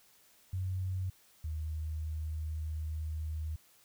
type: tone pair in turn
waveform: sine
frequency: 93 / 78.04 Hz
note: F#2 / D#2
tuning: +9 / +6 cents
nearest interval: minor third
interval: 303 cents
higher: first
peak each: -32 / -34 dBFS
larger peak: first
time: 0.53-1.1 / 1.44-3.56 s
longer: second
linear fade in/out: 5 ms
effects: white hiss -64 dBFS RMS until 3.84 s